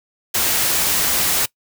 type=noise; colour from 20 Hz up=white; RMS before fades=-18 dBFS; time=0.34-1.46 s; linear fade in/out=10 ms; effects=noise-tail reverb RT60 0.1 s tail -22 dB re dry